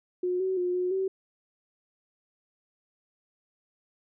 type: tone with pitch steps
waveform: sine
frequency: 361.1 / 376.9 / 358.1 / 362.4 / 381.8 Hz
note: F#4 / F#4 / F4 / F#4 / G4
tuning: -42 / +32 / +43 / -36 / -46 cents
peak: -25 dBFS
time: 0.23-1.08 s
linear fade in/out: 5 ms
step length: 170 ms
effects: none